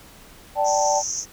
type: chord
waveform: sine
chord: D suspended fourth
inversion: none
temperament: equal with one note detuned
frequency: 587.3 / 775 / 880 Hz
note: D5 / G5 / A5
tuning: 0 / -20 / 0 cents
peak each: -22 dBFS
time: 0.55-1.03 s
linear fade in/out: 50 ms
type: band-pass noise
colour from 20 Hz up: white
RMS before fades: -28 dBFS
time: 0.64-1.26 s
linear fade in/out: 50 ms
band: 5700 to 6500 Hz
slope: 96 dB/octave
effects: pink hiss -47 dBFS RMS until 1.32 s